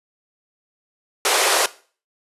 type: band-pass noise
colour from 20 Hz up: pink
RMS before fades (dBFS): -18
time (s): 1.25-1.66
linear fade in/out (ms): 2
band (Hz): 390 to 12000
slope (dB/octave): 48
effects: noise-tail reverb RT60 0.4 s tail -18 dB re dry + resampled to 32000 Hz